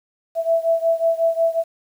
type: beating tone pair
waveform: sine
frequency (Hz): 659.3 / 664.8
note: E5 / E5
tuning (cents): 0 / +15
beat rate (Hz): 5.5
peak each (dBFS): -18 / -20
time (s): 0.35-1.64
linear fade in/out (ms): 50
effects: 8-bit